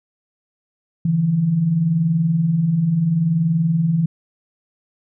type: tone pair together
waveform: sine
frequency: 144.9 / 165.61 Hz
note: D3 / E3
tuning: -23 / +8 cents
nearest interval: major second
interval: 231 cents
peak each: -24 / -15 dBFS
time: 1.05-4.06 s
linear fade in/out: 5 ms
effects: none